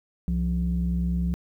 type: tone pair together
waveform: sine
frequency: 65.4 / 174.61 Hz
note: C2 / F3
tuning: 0 / 0 cents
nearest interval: octave + perfect fourth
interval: 1700 cents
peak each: -24 dBFS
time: 0.28-1.34 s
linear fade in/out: 0 ms
effects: tanh soft clip ceiling -17 dBFS + 10-bit